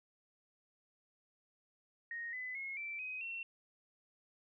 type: tone with pitch steps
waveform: sine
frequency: 1864.7 / 2010 / 2167 / 2336 / 2518 / 2714 Hz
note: A#6 / B6 / C#7 / D7 / D#7 / E7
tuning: 0 / +30 / -40 / -10 / +20 / +50 cents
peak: -40 dBFS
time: 2.11-3.43 s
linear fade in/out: 2 ms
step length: 220 ms
effects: none